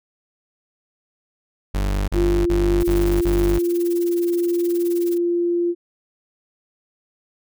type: tone bursts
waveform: 40% pulse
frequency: 49 Hz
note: G1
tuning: in tune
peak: -18 dBFS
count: 5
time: 1.74-3.588 s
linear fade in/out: 10 ms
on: 340 ms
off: 37 ms
type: tone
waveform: sine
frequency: 346.3 Hz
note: F4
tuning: 15 cents flat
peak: -17 dBFS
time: 2.13-5.75 s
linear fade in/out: 50 ms
type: noise with tremolo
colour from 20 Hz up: blue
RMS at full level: -35 dBFS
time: 2.8-5.18 s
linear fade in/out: 10 ms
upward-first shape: sine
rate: 19 Hz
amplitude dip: 90%
effects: none